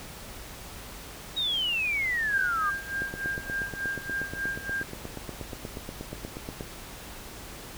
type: exponential sweep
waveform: sine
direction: down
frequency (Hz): 3829 to 1174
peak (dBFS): -25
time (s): 1.36-2.71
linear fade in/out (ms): 20
type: tone with tremolo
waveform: sine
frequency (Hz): 1599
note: G6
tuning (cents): +34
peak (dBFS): -27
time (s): 2.33-4.83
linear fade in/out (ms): 0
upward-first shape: sine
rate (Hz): 3.4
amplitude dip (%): 80
type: click train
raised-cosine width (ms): 2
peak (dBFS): -22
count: 31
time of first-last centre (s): 3.02-6.609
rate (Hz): 8.36
effects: added 50 Hz sine -51 dBFS peak until 7.77 s + pink hiss -43 dBFS RMS until 7.77 s